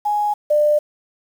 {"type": "tone pair in turn", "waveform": "sine", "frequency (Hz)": [833, 596.7], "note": ["G#5", "D5"], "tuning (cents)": [5, 27], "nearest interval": "tritone", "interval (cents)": 578, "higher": "first", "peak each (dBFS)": [-16, -12], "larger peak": "second", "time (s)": [[0.05, 0.34], [0.5, 0.79]], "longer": "neither", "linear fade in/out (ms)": 10, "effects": ["7-bit"]}